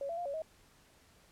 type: tone with pitch steps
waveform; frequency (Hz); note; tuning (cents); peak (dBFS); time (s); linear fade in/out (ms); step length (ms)
sine; 557 / 674 / 701 / 561 / 635; C#5 / E5 / F5 / C#5 / D#5; +8 / +38 / +6 / +21 / +35; -35; 0.01-0.42; 2; 82
effects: pink hiss -64 dBFS RMS until 1.31 s + low-pass 12000 Hz 12 dB/octave